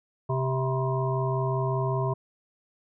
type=harmonic tone with a mistuned harmonic; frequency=130.81 Hz; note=C3; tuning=in tune; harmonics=1 / 3 / 5 / 7 / 8; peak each=-26 / -31 / -33 / -34 / -35 dBFS; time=0.29-2.14 s; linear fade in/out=10 ms; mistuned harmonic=7; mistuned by=+84 cents; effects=none